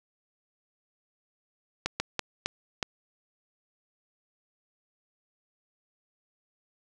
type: slowing click train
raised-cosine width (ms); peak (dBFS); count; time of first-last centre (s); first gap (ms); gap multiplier
0.2; -10; 5; 1.86-2.828; 140; 1.38
effects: none